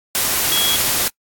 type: tone in noise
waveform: sine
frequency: 3322 Hz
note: G#7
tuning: in tune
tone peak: -17 dBFS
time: 0.52-0.76 s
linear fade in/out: 0 ms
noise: white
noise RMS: -18 dBFS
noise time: 0.15-1.08 s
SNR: -2 dB
effects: noise-tail reverb RT60 0.1 s tail -25 dB re dry + AAC 64 kbps

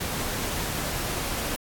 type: noise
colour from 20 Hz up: pink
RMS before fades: -30 dBFS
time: 0-1.56 s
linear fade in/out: 10 ms
effects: AAC 64 kbps

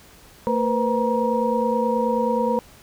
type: tone cluster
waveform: sine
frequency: 226 / 480.6 / 510 / 946 Hz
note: A3 / B4 / C5 / A#5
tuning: +47 / -47 / -44 / +25 cents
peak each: -24 dBFS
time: 0.47-2.59 s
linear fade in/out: 0 ms
effects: pink hiss -49 dBFS RMS until 2.82 s

